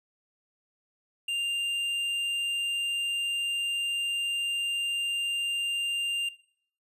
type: tone with tanh clipping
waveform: sine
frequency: 2794 Hz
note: F7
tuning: in tune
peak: -29 dBFS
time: 1.28-6.29 s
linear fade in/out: 5 ms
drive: 8 dB
effects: noise-tail reverb RT60 0.6 s tail -18 dB re dry + resampled to 32000 Hz